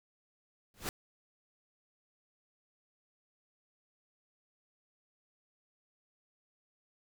pink noise with exponential growth, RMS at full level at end -31 dBFS, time 0.74-0.89 s, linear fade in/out 1 ms, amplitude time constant 32 ms, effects none

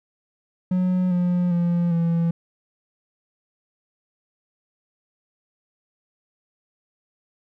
triangle tone with pitch steps, 182.8 / 177.7 / 172.74 / 167.92 Hz, F#3 / F3 / F3 / E3, -21 / +30 / -19 / +32 cents, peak -16 dBFS, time 0.71-2.31 s, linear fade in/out 5 ms, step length 400 ms, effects none

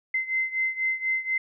sine beating tone pair, 2065 / 2069.1 Hz, C7 / C7, -23 / -20 cents, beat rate 4.1 Hz, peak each -26 / -29 dBFS, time 0.14-1.38 s, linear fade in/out 5 ms, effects none

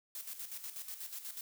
blue noise with tremolo, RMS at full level -43 dBFS, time 0.15-1.41 s, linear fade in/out 2 ms, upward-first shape square, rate 8.2 Hz, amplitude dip 60%, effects none

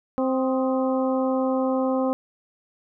harmonic tone with a mistuned harmonic, 261.6 Hz, C4, in tune, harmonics 1 / 2 / 3 / 4 / 5, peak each -23 / -24 / -31 / -33 / -37 dBFS, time 0.18-2.13 s, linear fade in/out 0 ms, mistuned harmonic 5, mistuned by -68 cents, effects none

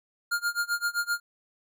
square tone with tremolo, 1409 Hz, F6, 15 cents sharp, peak -24 dBFS, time 0.31-1.2 s, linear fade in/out 10 ms, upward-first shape sine, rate 7.7 Hz, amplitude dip 95%, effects none

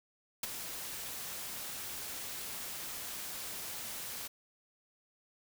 white noise with ADSR envelope, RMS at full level -33 dBFS, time 0.43-4.28 s, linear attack 5 ms, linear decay 19 ms, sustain -9 dB, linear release 12 ms, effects none

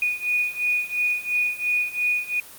sine beating tone pair, 2463 / 2465.9 Hz, D#7 / D#7, -18 / -16 cents, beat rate 2.9 Hz, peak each -25 / -23 dBFS, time 0.02-2.4 s, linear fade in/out 2 ms, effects white hiss -43 dBFS RMS until 2.58 s + Opus 32 kbps

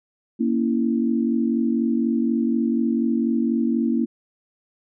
sine chord, A# diminished, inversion none, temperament equal, 233.1 / 277.2 / 329.6 Hz, A#3 / C#4 / E4, 0 / 0 / 0 cents, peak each -20 / -25 / -25 dBFS, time 0.39-4.06 s, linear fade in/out 20 ms, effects none

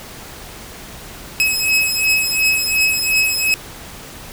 sawtooth beating tone pair, 2562 / 2564.8 Hz, E7 / E7, -50 / -48 cents, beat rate 2.8 Hz, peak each -14 dBFS, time 1.4-3.54 s, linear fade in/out 0 ms, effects pink hiss -35 dBFS RMS until 4.32 s

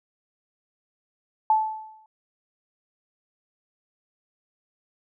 sine tone with exponential decay, 871 Hz, A5, 18 cents flat, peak -14 dBFS, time 1.5-2.06 s, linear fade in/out 2 ms, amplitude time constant 120 ms, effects none

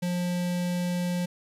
square tone with notch filter, 177.3 Hz, F3, 26 cents sharp, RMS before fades -28 dBFS, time 0.02-1.26 s, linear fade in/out 10 ms, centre 1200 Hz, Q 1.6, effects resampled to 32000 Hz + 10-bit

